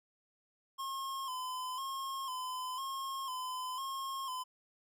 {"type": "tone with vibrato", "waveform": "square", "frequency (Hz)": 1046.5, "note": "C6", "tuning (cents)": 0, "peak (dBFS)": -38, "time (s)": [0.78, 4.44], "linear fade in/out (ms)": 20, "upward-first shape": "square", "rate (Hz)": 1, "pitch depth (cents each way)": 50, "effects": []}